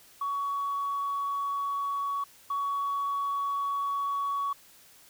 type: tone pair in turn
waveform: sine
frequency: 1123 / 1123 Hz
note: C#6 / C#6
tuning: +22 / +22 cents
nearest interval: unison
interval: 0 cents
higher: neither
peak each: -27 / -26 dBFS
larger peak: second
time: 0.21-2.24 / 2.5-4.53 s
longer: neither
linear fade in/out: 5 ms
effects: tanh soft clip ceiling -24 dBFS + white hiss -56 dBFS RMS until 5.09 s